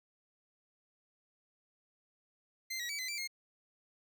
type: tone with pitch steps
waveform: 20% pulse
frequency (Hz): 2079 / 1917 / 2287 / 2037 / 2339 / 2138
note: C7 / A#6 / D7 / C7 / D7 / C7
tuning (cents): -12 / +48 / -47 / -47 / -8 / +37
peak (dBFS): -32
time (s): 2.7-3.276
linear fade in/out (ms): 10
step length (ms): 96
effects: none